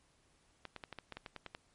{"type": "clicks", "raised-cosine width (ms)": 0.3, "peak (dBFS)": -28, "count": 11, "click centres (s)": [0.653, 0.763, 0.838, 0.927, 0.987, 1.123, 1.17, 1.262, 1.363, 1.463, 1.549], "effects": ["pink hiss -71 dBFS RMS until 1.74 s", "MP3 48 kbps"]}